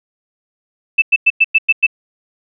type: tone bursts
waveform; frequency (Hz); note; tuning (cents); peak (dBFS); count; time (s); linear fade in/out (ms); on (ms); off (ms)
sine; 2639; E7; +1; -6; 7; 0.98-1.867; 10; 41; 100
effects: none